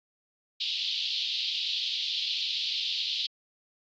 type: band-pass noise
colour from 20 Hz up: pink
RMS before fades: -31 dBFS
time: 0.6-3.27 s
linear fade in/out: 10 ms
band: 3000 to 4500 Hz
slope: 48 dB/octave
effects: AAC 64 kbps